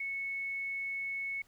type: tone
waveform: sine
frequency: 2205 Hz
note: C#7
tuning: 10 cents flat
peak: -34 dBFS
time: 0-1.42 s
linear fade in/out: 5 ms
effects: pink hiss -67 dBFS RMS until 1.47 s